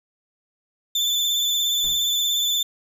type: tone with vibrato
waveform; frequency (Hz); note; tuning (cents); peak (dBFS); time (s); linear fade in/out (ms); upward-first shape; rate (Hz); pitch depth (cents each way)
35% pulse; 3520; A7; 0; -18; 0.95-2.63; 5; sine; 17; 32
type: noise with exponential decay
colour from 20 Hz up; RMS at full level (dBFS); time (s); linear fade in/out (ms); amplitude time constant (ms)
brown; -36; 1.84-2.25; 1; 89
effects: none